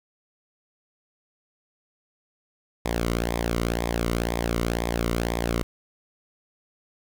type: tone with flanger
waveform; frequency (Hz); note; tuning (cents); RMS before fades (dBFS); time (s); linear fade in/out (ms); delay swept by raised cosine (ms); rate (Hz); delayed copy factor
sawtooth; 58.1; A#1; -5; -26; 2.85-5.63; 5; 0.69 to 1.2; 2; -0.7
effects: 9-bit